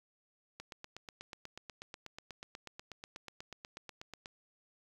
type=click train; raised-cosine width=0.2 ms; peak=-28 dBFS; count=31; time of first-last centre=0.6-4.259 s; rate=8.2 Hz; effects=9-bit